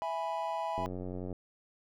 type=chord; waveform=triangle; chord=E major; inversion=none; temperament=equal; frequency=659.3 / 830.6 / 987.8 Hz; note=E5 / G#5 / B5; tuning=0 / 0 / 0 cents; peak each=-35 dBFS; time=0.02-0.86 s; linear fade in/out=0 ms
type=click train; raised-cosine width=2 ms; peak=-27 dBFS; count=51; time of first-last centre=0.78-1.328 s; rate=91.3 Hz
effects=none